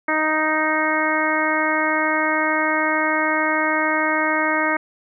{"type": "harmonic tone", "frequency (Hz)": 311.1, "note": "D#4", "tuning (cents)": 0, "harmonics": [1, 2, 3, 4, 5, 6, 7], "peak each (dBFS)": [-25, -25, -25, -25, -25, -25, -25], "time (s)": [0.08, 4.77], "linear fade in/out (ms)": 5, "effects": []}